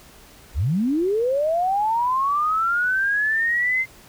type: linear sweep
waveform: sine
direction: up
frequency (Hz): 51 to 2093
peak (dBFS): -18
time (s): 0.54-3.86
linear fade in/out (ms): 50
effects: pink hiss -48 dBFS RMS until 4.08 s